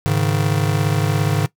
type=chord; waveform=square; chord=Ab suspended fourth; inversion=none; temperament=just; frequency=103.83 / 138.43 / 155.74 Hz; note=Ab2 / Db3 / Eb3; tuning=0 / -2 / +2 cents; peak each=-21 dBFS; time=0.06-1.46 s; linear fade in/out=0 ms; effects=noise-tail reverb RT60 0.1 s tail -18 dB re dry